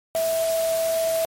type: tone in noise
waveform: sine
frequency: 654 Hz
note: E5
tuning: 14 cents flat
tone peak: -20 dBFS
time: 0.15-1.25 s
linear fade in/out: 0 ms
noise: white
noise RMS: -32 dBFS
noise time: 0.15-1.25 s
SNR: +9 dB
effects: MP3 64 kbps